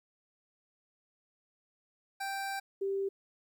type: tone pair in turn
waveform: 25% pulse / sine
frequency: 784 / 392 Hz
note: G5 / G4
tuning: 0 / 0 cents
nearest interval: octave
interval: 1200 cents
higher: first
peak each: -31 / -30 dBFS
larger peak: second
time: 2.2-2.6 / 2.81-3.09 s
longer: first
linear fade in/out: 10 ms
effects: 12-bit